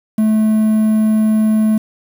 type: tone with quantisation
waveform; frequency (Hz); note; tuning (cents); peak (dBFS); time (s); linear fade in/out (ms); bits
triangle; 216.9; A3; -25; -8; 0.18-1.78; 5; 6
effects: none